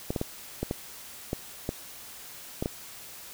clicks, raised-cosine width 2 ms, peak -15 dBFS, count 9, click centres 0.105 / 0.162 / 0.214 / 0.63 / 0.711 / 1.331 / 1.691 / 2.625 / 2.659 s, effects white hiss -45 dBFS RMS until 3.33 s

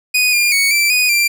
sawtooth tone with pitch steps, 2483 / 2407 / 2227 / 2338 / 2479 / 2365 Hz, D#7 / D7 / C#7 / D7 / D#7 / D7, -4 / +42 / +7 / -8 / -7 / +12 cents, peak -8 dBFS, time 0.14-1.28 s, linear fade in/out 10 ms, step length 190 ms, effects none

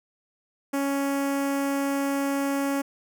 sawtooth tone with notch filter, 278 Hz, C#4, 5 cents sharp, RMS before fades -26 dBFS, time 0.73-2.82 s, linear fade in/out 10 ms, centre 3900 Hz, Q 1.1, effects none

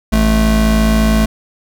square tone pair together, 54.53 / 218 Hz, A1 / A3, -15 / -16 cents, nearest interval 2 octaves, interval 2399 cents, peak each -13 dBFS, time 0.12-1.26 s, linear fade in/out 10 ms, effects none

